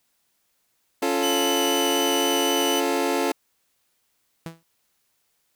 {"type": "chord", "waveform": "25% pulse", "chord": "Db augmented", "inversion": "none", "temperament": "equal", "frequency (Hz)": [277.2, 349.2, 440], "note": ["Db4", "F4", "A4"], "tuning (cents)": [0, 0, 0], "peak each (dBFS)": -22, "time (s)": [1.02, 3.32], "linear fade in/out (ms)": 5}
{"type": "tone with vibrato", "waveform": "sawtooth", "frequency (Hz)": 2985, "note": "F#7", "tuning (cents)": 15, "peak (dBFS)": -22, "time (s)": [1.22, 2.81], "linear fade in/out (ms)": 20, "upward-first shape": "sine", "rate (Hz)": 4, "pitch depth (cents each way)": 9}
{"type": "tone with exponential decay", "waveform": "sawtooth", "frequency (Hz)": 164.81, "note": "E3", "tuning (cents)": 0, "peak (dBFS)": -25, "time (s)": [4.46, 4.63], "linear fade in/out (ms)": 0, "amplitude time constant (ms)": 36}
{"effects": ["white hiss -70 dBFS RMS until 5.55 s"]}